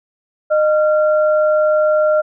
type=tone pair together; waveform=sine; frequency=613.4 / 1377 Hz; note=D#5 / F6; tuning=-25 / -25 cents; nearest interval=octave + major second; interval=1400 cents; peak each=-11 / -21 dBFS; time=0.5-2.22 s; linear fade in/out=20 ms; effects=none